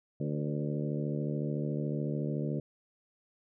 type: harmonic tone with a mistuned harmonic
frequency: 73.8 Hz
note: D2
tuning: 9 cents sharp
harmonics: 2 / 3 / 4 / 5 / 6 / 7 / 8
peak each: -33 / -37 / -39 / -41 / -43 / -44 / -45 dBFS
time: 0.2-2.6 s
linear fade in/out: 5 ms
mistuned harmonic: 6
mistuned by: +32 cents
effects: none